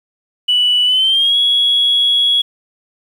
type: tone with pitch glide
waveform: sine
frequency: 2960 to 3342 Hz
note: F#7 to G#7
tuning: 0 to +10 cents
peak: -9 dBFS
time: 0.48-2.42 s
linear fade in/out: 10 ms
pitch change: +210 cents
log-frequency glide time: 0.85-1.37 s
effects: tanh soft clip ceiling -5 dBFS + 7-bit